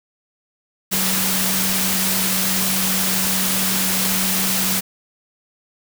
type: tone in noise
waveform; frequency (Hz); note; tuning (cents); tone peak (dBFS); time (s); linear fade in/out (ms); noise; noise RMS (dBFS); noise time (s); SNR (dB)
sine; 189.2; F#3; +39; -25; 0.91-4.81; 20; white; -20; 0.91-4.81; -8
effects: none